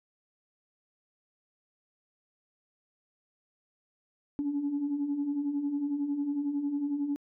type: beating tone pair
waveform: sine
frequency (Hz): 277.2 / 288.2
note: C#4 / D4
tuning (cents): 0 / -33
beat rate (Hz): 11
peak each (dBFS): -36 / -28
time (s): 4.39-7.16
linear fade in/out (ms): 0
effects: tanh soft clip ceiling -23 dBFS